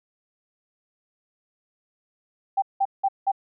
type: tone bursts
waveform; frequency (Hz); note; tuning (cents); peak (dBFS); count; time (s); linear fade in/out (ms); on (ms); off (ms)
sine; 784; G5; 0; -18; 4; 2.57-3.318; 10; 52; 180
effects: none